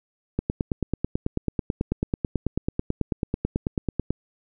click train, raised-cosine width 3 ms, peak -10 dBFS, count 35, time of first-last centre 0.39-4.106 s, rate 9.15 Hz, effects none

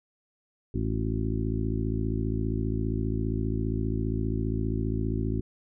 harmonic tone with a mistuned harmonic, 55 Hz, A1, in tune, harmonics 1 / 2 / 3 / 4 / 5 / 6 / 7, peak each -31 / -30 / -38 / -34 / -34 / -38 / -37 dBFS, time 0.74-5.41 s, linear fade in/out 5 ms, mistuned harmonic 7, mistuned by -58 cents, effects none

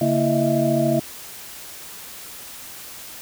sine tone cluster, 141.5 / 231.2 / 331 / 629 / 663 Hz, C#3 / A#3 / E4 / D#5 / E5, +36 / -14 / +7 / +19 / +10 cents, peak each -23 dBFS, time 0.01-1 s, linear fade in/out 5 ms, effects white hiss -38 dBFS RMS until 3.21 s

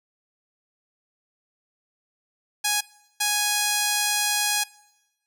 5% pulse tone bursts at uneven times, 830.6 Hz, G#5, in tune, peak -9 dBFS, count 2, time 2.64-2.81 / 3.2-4.64 s, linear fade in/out 10 ms, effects noise-tail reverb RT60 1.0 s tail -22 dB re dry

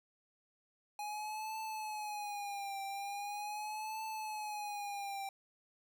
square tone with vibrato, 830.6 Hz, G#5, in tune, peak -40 dBFS, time 0.99-5.29 s, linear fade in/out 2 ms, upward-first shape triangle, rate 0.41 Hz, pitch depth 100 cents each way, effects 13-bit

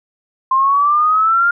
sine exponential sweep, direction up, 1046.5 to 1414 Hz, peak -10 dBFS, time 0.51-1.51 s, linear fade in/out 5 ms, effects none

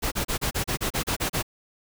pink noise bursts, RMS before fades -26 dBFS, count 11, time 0.02-1.428 s, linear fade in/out 20 ms, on 98 ms, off 33 ms, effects none

